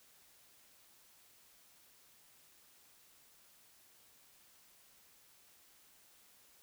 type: silence
effects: white hiss -65 dBFS RMS until 6.62 s